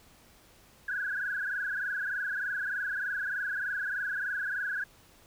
sine tone with frequency modulation, 1568 Hz, G6, in tune, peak -30 dBFS, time 0.88-4.84 s, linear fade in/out 5 ms, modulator 23.3 Hz, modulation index 4.5, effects pink hiss -59 dBFS RMS until 5.26 s

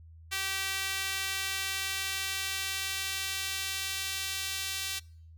sawtooth tone with high-pass filter sweep, 387 Hz, G4, 22 cents flat, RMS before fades -34 dBFS, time 0.31-5 s, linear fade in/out 20 ms, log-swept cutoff 2100 to 3200 Hz, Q 1, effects noise-tail reverb RT60 0.6 s tail -25 dB re dry + added 81 Hz sine -49 dBFS peak until 5.37 s

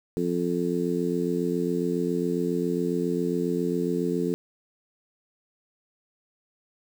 harmonic tone, 87.31 Hz, F2, in tune, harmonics 2 / 3 / 4 / 5, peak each -29 / -29 / -29 / -29 dBFS, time 0.17-4.34 s, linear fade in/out 0 ms, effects 8-bit

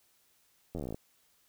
slowing click train, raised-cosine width 2 ms, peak -25 dBFS, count 14, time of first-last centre 0.75-0.945 s, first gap 11 ms, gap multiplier 1.05, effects white hiss -69 dBFS RMS until 1.48 s

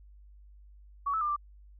sine tone with pitch steps, 1128 / 1307 / 1198 / 1177 Hz, C#6 / E6 / D6 / D6, +30 / -15 / +34 / +3 cents, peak -27 dBFS, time 1.06-1.364 s, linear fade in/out 10 ms, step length 76 ms, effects added 50 Hz sine -51 dBFS peak until 1.79 s

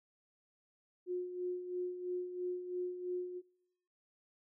sine tone with tremolo, 360 Hz, F#4, 47 cents flat, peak -34 dBFS, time 1.06-3.42 s, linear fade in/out 50 ms, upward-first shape sine, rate 3 Hz, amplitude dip 60%, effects noise-tail reverb RT60 0.9 s tail -26 dB re dry

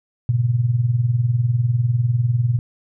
sine tone with tremolo, 120 Hz, B2, 49 cents flat, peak -12 dBFS, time 0.29-2.59 s, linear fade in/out 0 ms, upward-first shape sine, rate 20 Hz, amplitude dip 70%, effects none

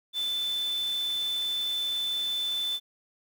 sine tone in noise, 3520 Hz, A7, in tune, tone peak -27 dBFS, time 0.13-2.8 s, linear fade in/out 50 ms, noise white, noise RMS -44 dBFS, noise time 0.13-2.8 s, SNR +14 dB, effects none

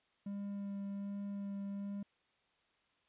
triangle tone with vibrato, 200 Hz, G3, 35 cents sharp, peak -37 dBFS, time 0.26-2.03 s, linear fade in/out 5 ms, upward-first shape sine, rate 1.3 Hz, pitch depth 10 cents each way, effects white hiss -75 dBFS RMS until 3.08 s + resampled to 8000 Hz

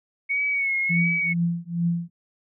sine tone with vibrato, 2217 Hz, C#7, in tune, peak -21 dBFS, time 0.29-1.34 s, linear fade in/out 20 ms, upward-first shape sine, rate 1.5 Hz, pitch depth 51 cents each way
sine tone with tremolo, 170.8 Hz, F3, 38 cents flat, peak -18 dBFS, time 0.89-2.1 s, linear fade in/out 20 ms, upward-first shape triangle, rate 2.3 Hz, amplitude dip 100%
effects none

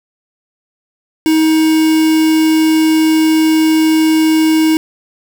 triangle tone with quantisation, 316.4 Hz, D#4, 29 cents sharp, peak -6 dBFS, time 1.26-4.77 s, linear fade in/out 0 ms, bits 3, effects none

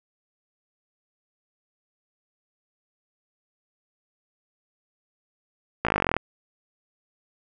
slowing click train, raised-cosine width 0.5 ms, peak -7 dBFS, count 16, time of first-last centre 5.85-6.166 s, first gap 17 ms, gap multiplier 1.03, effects none

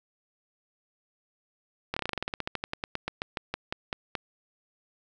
slowing click train, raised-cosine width 0.3 ms, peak -14 dBFS, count 25, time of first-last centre 1.94-4.152 s, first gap 25 ms, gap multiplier 1.1, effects none

